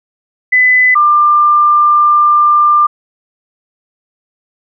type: tone pair in turn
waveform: sine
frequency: 2006 / 1192.8 Hz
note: B6 / D6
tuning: +26 / +27 cents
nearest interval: major sixth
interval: 899 cents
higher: first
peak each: -5 dBFS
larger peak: neither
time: 0.52-0.95 / 0.95-2.87 s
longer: second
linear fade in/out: 10 ms
effects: none